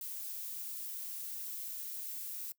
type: noise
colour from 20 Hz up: violet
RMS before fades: -42 dBFS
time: 0.01-2.52 s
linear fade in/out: 2 ms
effects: noise-tail reverb RT60 0.1 s tail -21 dB re dry